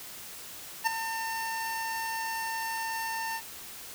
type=tone with ADSR envelope; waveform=25% pulse; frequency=903 Hz; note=A5; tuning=45 cents sharp; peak=-17 dBFS; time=0.84-3.42 s; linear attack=29 ms; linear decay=8 ms; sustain=-11 dB; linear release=65 ms; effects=white hiss -44 dBFS RMS until 3.94 s